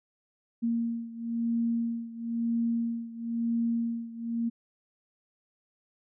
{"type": "beating tone pair", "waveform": "sine", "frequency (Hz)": [231.8, 232.8], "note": ["A#3", "A#3"], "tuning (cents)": [-10, -2], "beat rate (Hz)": 1, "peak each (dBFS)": [-29, -32], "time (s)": [0.62, 4.5], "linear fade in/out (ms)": 20, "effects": []}